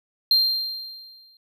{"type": "tone with exponential decay", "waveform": "triangle", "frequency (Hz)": 4179, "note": "C8", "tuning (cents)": -3, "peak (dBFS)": -12, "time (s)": [0.31, 1.37], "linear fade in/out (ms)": 2, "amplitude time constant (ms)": 230, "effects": []}